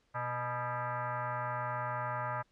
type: tone with frequency modulation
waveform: sine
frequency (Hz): 123.47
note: B2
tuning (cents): 0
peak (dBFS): -33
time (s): 0.14-2.43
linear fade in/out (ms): 20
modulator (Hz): 367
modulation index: 4
effects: pink hiss -73 dBFS RMS until 2.51 s + low-pass 6000 Hz 12 dB/octave